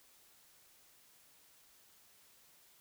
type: silence
effects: white hiss -65 dBFS RMS until 2.8 s